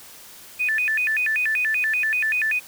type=tone with vibrato; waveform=sine; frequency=2093 Hz; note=C7; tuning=in tune; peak=-19 dBFS; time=0.59-2.6 s; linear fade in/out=20 ms; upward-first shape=square; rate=5.2 Hz; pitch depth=300 cents each way; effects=white hiss -44 dBFS RMS until 2.67 s